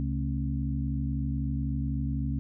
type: harmonic tone with a mistuned harmonic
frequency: 68 Hz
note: C#2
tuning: 33 cents flat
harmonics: 1 / 2 / 3 / 4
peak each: -31 / -31 / -36 / -35 dBFS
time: 0-2.39 s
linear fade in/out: 0 ms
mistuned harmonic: 3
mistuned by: +130 cents
effects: none